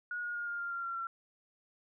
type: tone with pitch steps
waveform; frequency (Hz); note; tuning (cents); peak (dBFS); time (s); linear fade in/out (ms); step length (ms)
sine; 1449 / 1435.7 / 1422.5 / 1409.4 / 1396.4 / 1383.6 / 1370.8 / 1358.2; F#6 / F6 / F6 / F6 / F6 / F6 / F6 / F6; -37 / +47 / +31 / +15 / -1 / -17 / -33 / -49; -35; 0.11-1.07; 2; 120
effects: none